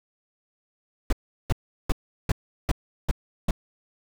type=noise bursts; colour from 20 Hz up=brown; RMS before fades=-20 dBFS; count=7; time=1.1-3.509 s; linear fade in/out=2 ms; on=27 ms; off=370 ms; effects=none